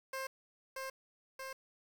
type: tone with echo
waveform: 15% pulse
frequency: 530 Hz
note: C5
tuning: 22 cents sharp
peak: -32 dBFS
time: 0.13-0.27 s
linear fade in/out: 5 ms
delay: 630 ms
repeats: 2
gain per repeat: -2 dB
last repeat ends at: 1.53 s
effects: 10-bit